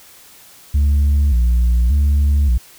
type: tone with vibrato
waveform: sine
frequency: 65.41 Hz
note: C2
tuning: in tune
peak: -8 dBFS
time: 0.74-2.58 s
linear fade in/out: 10 ms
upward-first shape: square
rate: 0.86 Hz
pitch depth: 160 cents each way
effects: tanh soft clip ceiling -10 dBFS + white hiss -44 dBFS RMS until 2.78 s